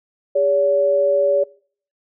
sine tone pair together, 405.7 / 569 Hz, G#4 / C#5, -41 / +45 cents, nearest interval tritone, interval 586 cents, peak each -22 / -14 dBFS, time 0.35-1.44 s, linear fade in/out 10 ms, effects noise-tail reverb RT60 0.5 s tail -23 dB re dry

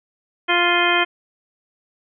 harmonic tone with a mistuned harmonic, 349.2 Hz, F4, in tune, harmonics 1 / 2 / 3 / 4 / 5 / 6 / 7 / 9, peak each -23 / -23 / -23 / -23 / -23 / -23 / -23 / -23 dBFS, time 0.48-1.05 s, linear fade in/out 20 ms, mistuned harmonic 7, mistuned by +31 cents, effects none

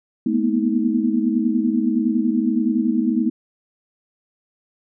sine tone cluster, 214.9 / 236.5 / 246.4 / 317.7 Hz, A3 / A#3 / B3 / D#4, -41 / +25 / -4 / +36 cents, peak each -22 dBFS, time 0.26-3.3 s, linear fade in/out 5 ms, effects none

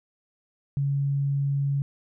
sine tone, 140 Hz, C#3, 18 cents sharp, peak -22 dBFS, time 0.77-1.82 s, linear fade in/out 0 ms, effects none

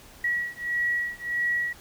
sine beating tone pair, 1922 / 1923.6 Hz, B6 / B6, -48 / -46 cents, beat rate 1.6 Hz, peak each -28 dBFS, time 0.24-1.73 s, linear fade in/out 5 ms, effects pink hiss -50 dBFS RMS until 1.8 s

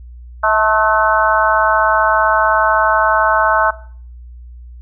harmonic tone with a mistuned harmonic, 215.8 Hz, A3, 33 cents flat, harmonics 3 / 4 / 5 / 6 / 7, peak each -17 / -17 / -17 / -17 / -17 dBFS, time 0.43-3.71 s, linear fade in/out 10 ms, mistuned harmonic 4, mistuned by +40 cents, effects noise-tail reverb RT60 0.5 s tail -18 dB re dry + added 60 Hz sine -32 dBFS peak until 4.81 s

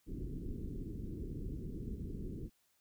pink low-pass noise, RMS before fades -42 dBFS, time 0.06-2.5 s, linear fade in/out 50 ms, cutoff 400 Hz, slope 48 dB/octave, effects white hiss -75 dBFS RMS until 2.8 s

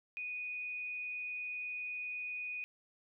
sine tone with frequency modulation, 2478 Hz, D#7, 8 cents flat, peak -38 dBFS, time 0.17-2.64 s, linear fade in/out 0 ms, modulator 109 Hz, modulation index 0.25, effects none

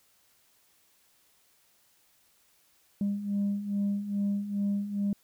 sine beating tone pair, 200 / 202.4 Hz, G3 / G#3, +35 / -44 cents, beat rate 2.4 Hz, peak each -32 / -27 dBFS, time 3.01-5.13 s, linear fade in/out 2 ms, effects tanh soft clip ceiling -23 dBFS + white hiss -66 dBFS RMS until 5.23 s

